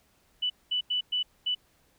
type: tone bursts at uneven times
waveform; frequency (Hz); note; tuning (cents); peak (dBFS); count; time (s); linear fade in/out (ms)
sine; 2975; F#7; +9; -25; 5; 0.42-0.5 / 0.71-0.81 / 0.9-1.01 / 1.12-1.23 / 1.46-1.55; 10
effects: pink hiss -66 dBFS RMS until 1.98 s